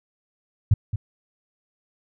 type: tone with echo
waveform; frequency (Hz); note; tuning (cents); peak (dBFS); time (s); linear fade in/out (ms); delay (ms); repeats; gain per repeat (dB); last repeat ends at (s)
sine; 103.83; G#2; 0; -11; 0.71-0.74; 5; 220; 1; -10; 0.96
effects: none